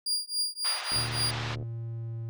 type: tone with tremolo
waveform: 35% pulse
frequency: 4814 Hz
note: D8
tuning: 42 cents sharp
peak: -23 dBFS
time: 0.06-1.31 s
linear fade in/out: 5 ms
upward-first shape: triangle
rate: 3.6 Hz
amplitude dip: 100%
type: band-pass noise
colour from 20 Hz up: pink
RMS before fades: -37 dBFS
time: 0.64-1.56 s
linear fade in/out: 20 ms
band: 740 to 4800 Hz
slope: 24 dB/octave
type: click train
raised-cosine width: 2 ms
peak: -29 dBFS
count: 53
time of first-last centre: 0.92-1.627 s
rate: 73.6 Hz
type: tone with pitch glide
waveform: triangle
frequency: 116.54 to 114.54 Hz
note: A#2 to A#2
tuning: 0 to -30 cents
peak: -31 dBFS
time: 0.96-2.29 s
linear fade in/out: 0 ms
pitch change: -30 cents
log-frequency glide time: 1.2-2.16 s
effects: none

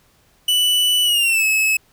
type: tone with pitch glide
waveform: 45% pulse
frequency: 2971 to 2586 Hz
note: F#7 to E7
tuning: +6 to -34 cents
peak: -14 dBFS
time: 0.48-1.77 s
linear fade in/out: 5 ms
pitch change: -240 cents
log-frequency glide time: 1.04-1.44 s
effects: pink hiss -57 dBFS RMS until 1.92 s

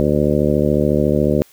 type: harmonic tone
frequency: 74 Hz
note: D2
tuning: 14 cents sharp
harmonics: 1 / 2 / 3 / 4 / 5 / 6 / 7 / 8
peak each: -24 / -20 / -19 / -22 / -20 / -24 / -21 / -23 dBFS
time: 0-1.42 s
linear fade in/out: 0 ms
effects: white hiss -50 dBFS RMS until 1.52 s

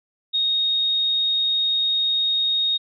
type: tone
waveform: sine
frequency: 3729 Hz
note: A#7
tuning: in tune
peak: -18 dBFS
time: 0.33-2.78 s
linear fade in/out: 20 ms
effects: none

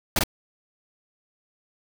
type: noise with echo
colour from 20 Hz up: pink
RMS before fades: -21 dBFS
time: 0.16-0.19 s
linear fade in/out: 2 ms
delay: 47 ms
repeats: 1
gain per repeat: -2 dB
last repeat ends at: 0.237 s
effects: none

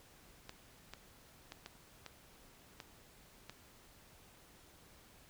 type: clicks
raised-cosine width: 0.2 ms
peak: -29 dBFS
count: 7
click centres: 0.494 / 0.936 / 1.521 / 1.661 / 2.063 / 2.802 / 3.496 s
effects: pink hiss -62 dBFS RMS until 5.29 s

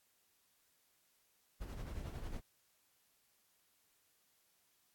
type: noise with tremolo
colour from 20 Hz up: brown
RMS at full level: -42 dBFS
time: 1.6-2.41 s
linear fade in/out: 20 ms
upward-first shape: sine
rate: 11 Hz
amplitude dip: 50%
effects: white hiss -75 dBFS RMS until 4.94 s + AAC 64 kbps

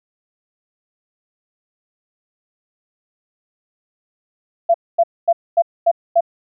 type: tone bursts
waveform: sine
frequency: 678 Hz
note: E5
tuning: 49 cents sharp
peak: -9 dBFS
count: 6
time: 4.69-6.208 s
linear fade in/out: 10 ms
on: 53 ms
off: 240 ms
effects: none

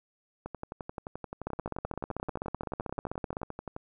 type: two click trains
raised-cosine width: 1 ms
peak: -23 / -19 dBFS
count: 39 / 32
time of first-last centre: 0.46-3.764 / 1.47-3.432 s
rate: 11.5 / 15.8 Hz
effects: none

